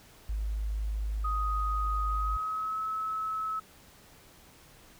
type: tone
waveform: sine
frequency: 52.6 Hz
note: G#1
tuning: 23 cents sharp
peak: -29 dBFS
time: 0.29-2.37 s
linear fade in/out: 5 ms
type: tone with pitch glide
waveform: sine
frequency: 1250 to 1294.8 Hz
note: D#6 to E6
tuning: +8 to -31 cents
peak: -30 dBFS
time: 1.24-3.6 s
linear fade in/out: 10 ms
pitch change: +61 cents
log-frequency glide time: 2.06-2.82 s
effects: pink hiss -56 dBFS RMS until 4.99 s